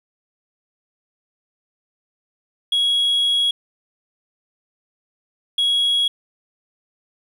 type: tone bursts at uneven times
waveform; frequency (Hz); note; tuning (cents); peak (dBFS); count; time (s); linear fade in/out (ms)
sine; 3322; G#7; 0; -13; 2; 2.72-3.51 / 5.58-6.08; 5
effects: tanh soft clip ceiling -14 dBFS + 8-bit